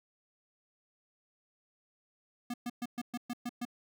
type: tone bursts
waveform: square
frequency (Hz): 241.7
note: B3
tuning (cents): -37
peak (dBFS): -35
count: 8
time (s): 2.5-3.652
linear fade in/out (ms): 5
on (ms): 39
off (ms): 120
effects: none